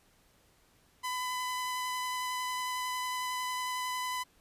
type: tone with vibrato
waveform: sawtooth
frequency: 1004 Hz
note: B5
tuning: 28 cents sharp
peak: -29 dBFS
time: 1.03-4.24 s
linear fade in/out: 20 ms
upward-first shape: sine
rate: 11 Hz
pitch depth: 9 cents each way
effects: pink hiss -66 dBFS RMS until 4.4 s + resampled to 32000 Hz